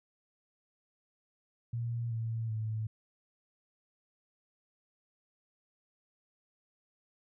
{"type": "tone with pitch steps", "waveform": "sine", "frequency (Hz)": [117.6, 113.53, 109.6], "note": ["A#2", "A#2", "A2"], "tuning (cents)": [16, -45, -6], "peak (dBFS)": -32, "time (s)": [1.73, 2.87], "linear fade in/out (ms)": 5, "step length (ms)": 380, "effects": []}